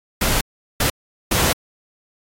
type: noise bursts at uneven times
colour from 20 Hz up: pink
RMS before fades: -18 dBFS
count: 3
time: 0.21-0.41 / 0.8-0.9 / 1.31-1.53 s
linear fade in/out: 5 ms
effects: AAC 48 kbps